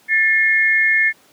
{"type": "tone pair together", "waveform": "sine", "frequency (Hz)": [1768.8, 2149], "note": ["A6", "C7"], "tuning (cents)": [9, 46], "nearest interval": "minor third", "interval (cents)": 337, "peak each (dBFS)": -15, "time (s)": [0.08, 1.13], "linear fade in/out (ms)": 50, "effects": ["pink hiss -52 dBFS RMS until 1.32 s", "high-pass 200 Hz 12 dB/octave"]}